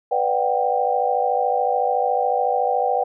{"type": "chord", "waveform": "sine", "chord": "G major seventh", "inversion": "first", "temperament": "equal with one note detuned", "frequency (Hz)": [493.9, 587.3, 730.2, 784], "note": ["B4", "D5", "F#5", "G5"], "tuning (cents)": [0, 0, -23, 0], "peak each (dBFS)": [-23, -26, -23, -21], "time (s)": [0.11, 3.04], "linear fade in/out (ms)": 10, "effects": []}